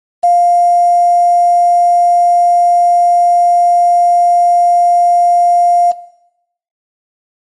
sine tone with quantisation, 700 Hz, F5, 4 cents sharp, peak -5 dBFS, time 0.23-5.92 s, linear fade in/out 10 ms, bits 5, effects noise-tail reverb RT60 0.8 s tail -17 dB re dry + MP3 48 kbps

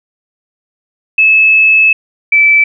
sine tone pair in turn, 2600 / 2316 Hz, E7 / D7, -24 / -25 cents, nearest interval major second, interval 201 cents, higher first, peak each -4 dBFS, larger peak neither, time 1.18-1.93 / 2.32-2.64 s, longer first, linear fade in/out 5 ms, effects none

